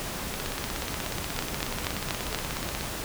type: two click trains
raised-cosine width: 0.2 ms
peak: -9 / -14 dBFS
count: 5 / 42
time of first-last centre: 1.39-2.347 / 0.34-2.81 s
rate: 4.18 / 16.6 Hz
effects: pink hiss -34 dBFS RMS until 3.04 s